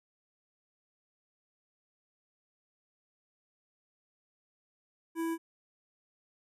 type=tone with notch filter; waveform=square; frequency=329.6 Hz; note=E4; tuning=in tune; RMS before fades=-33 dBFS; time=5.15-5.38 s; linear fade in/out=50 ms; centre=4200 Hz; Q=0.54; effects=resampled to 32000 Hz